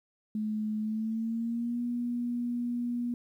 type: tone with pitch glide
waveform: sine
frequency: 214.6 to 240.9 Hz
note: A3 to B3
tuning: -43 to -43 cents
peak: -29 dBFS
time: 0.35-3.14 s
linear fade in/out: 2 ms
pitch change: +200 cents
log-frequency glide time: 0.8-1.81 s
effects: 11-bit